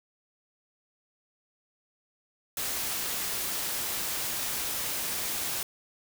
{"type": "noise", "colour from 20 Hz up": "white", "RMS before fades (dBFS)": -32, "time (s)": [2.57, 5.63], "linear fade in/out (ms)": 2, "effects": []}